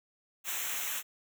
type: noise with comb filter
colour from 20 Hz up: white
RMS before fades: -35 dBFS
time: 0.44-1.03 s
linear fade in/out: 50 ms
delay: 0.21 ms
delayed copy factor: -0.85
effects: none